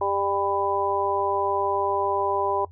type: harmonic tone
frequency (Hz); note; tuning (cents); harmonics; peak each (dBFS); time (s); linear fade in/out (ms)
198.8; G3; +25; 2 / 3 / 4 / 5; -27 / -29 / -28 / -26; 0.01-2.65; 5
effects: noise-tail reverb RT60 0.1 s tail -19 dB re dry + added 87 Hz sine -44 dBFS peak until 2.71 s